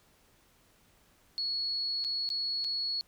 sine tone with dropouts, 4363 Hz, C#8, 28 cents flat, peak -30 dBFS, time 1.38-3.01 s, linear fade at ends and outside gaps 0 ms, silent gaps 2.041-2.047 / 2.29-2.302 / 2.642-2.646 s, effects pink hiss -65 dBFS RMS until 3.07 s

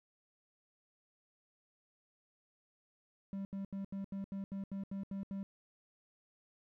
triangle tone bursts, 196 Hz, G3, in tune, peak -36 dBFS, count 11, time 3.33-5.43 s, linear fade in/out 0 ms, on 120 ms, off 78 ms, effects none

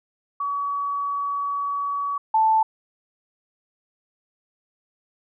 sine tone pair in turn, 1134 / 880.2 Hz, C#6 / A5, +39 / 0 cents, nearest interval major third, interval 439 cents, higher first, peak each -23 / -15 dBFS, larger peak second, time 0.4-2.18 / 2.34-2.63 s, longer first, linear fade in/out 5 ms, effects none

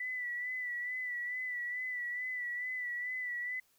sine tone with vibrato, 1975.5 Hz, B6, in tune, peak -35 dBFS, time 0-3.6 s, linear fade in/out 5 ms, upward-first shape sine, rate 2.3 Hz, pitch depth 39 cents each way, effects white hiss -71 dBFS RMS until 3.78 s

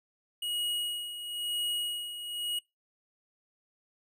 square tone with tremolo, 2897 Hz, F#7, 37 cents flat, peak -30 dBFS, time 0.42-2.59 s, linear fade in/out 5 ms, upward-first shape sine, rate 1 Hz, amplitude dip 65%, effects noise-tail reverb RT60 0.2 s tail -23 dB re dry

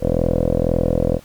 10% pulse tone with low-pass filter, 42 Hz, E1, 33 cents sharp, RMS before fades -18 dBFS, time 0-1.2 s, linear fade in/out 50 ms, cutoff 500 Hz, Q 8, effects pink hiss -48 dBFS RMS until 1.24 s

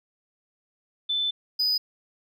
sine / triangle tone pair in turn, 3520 / 4978 Hz, A7 / D#8, 0 / 0 cents, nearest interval tritone, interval 600 cents, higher second, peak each -23 / -20 dBFS, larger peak second, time 1.09-1.31 / 1.59-1.78 s, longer first, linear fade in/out 10 ms, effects none

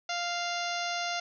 harmonic tone with a mistuned harmonic, 697 Hz, F5, 4 cents flat, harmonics 1 / 2 / 3 / 4 / 5 / 6 / 7 / 8 / 9, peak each -34 / -37 / -39 / -40 / -41 / -42 / -42 / -43 / -44 dBFS, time 0.09-1.2 s, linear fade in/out 5 ms, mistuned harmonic 9, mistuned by +18 cents, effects none

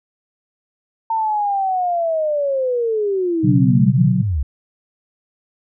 sine linear sweep, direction down, 908 to 61.74 Hz, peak -16 dBFS, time 1.1-4.43 s, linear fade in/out 5 ms
sine chord, B suspended second, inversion none, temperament equal, 123.47 / 138.59 / 185 Hz, B2 / C#3 / F#3, 0 / 0 / 0 cents, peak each -16 dBFS, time 3.43-4.23 s, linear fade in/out 20 ms
effects none

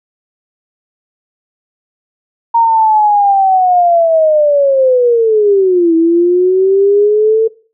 sine linear two-way sweep, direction down then up, 932.3 to 325 to 449.8 Hz, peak -6 dBFS, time 2.54-7.48 s, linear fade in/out 10 ms, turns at 5.95 s, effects noise-tail reverb RT60 0.4 s tail -20 dB re dry

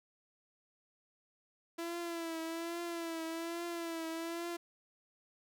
sawtooth tone with vibrato, 334 Hz, E4, 23 cents sharp, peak -34 dBFS, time 1.78-4.57 s, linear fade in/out 10 ms, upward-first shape triangle, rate 1.2 Hz, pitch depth 56 cents each way, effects none

